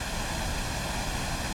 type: noise with comb filter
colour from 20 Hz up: pink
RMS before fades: -31 dBFS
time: 0-1.53 s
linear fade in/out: 5 ms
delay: 1.2 ms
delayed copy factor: +0.55
effects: low-pass 9000 Hz 12 dB/octave + AAC 64 kbps